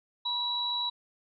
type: tone pair together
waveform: sine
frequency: 970 / 3909 Hz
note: B5 / B7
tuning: -31 / -19 cents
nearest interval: 2 octaves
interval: 2412 cents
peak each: -35 / -29 dBFS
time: 0.25-0.9 s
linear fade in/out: 10 ms
effects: none